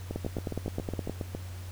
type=two click trains; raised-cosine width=2 ms; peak=-20 / -18 dBFS; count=10 / 10; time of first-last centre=0.11-1.35 / 0.16-1.097 s; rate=7.26 / 9.61 Hz; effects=added 91 Hz sine -38 dBFS peak until 1.71 s + pink hiss -50 dBFS RMS until 1.71 s